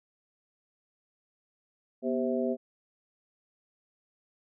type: harmonic tone with a mistuned harmonic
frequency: 130.81 Hz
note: C3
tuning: in tune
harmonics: 2 / 3 / 4 / 5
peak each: -30 / -32 / -33 / -34 dBFS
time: 2.02-2.57 s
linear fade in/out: 50 ms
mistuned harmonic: 2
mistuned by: -120 cents
effects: none